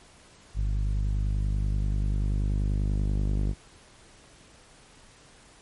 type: tone with low-pass filter sweep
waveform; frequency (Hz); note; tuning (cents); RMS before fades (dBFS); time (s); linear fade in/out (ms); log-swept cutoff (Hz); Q
sawtooth; 50.3; G1; +45; -26; 0.54-3.55; 50; 110 to 300; 0.73
effects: pink hiss -54 dBFS RMS until 5.61 s + MP3 48 kbps